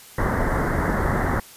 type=low-pass noise; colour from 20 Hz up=pink; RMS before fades=-22 dBFS; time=0.18-1.4 s; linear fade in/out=5 ms; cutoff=2000 Hz; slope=96 dB/octave; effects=white hiss -45 dBFS RMS until 1.56 s + resampled to 32000 Hz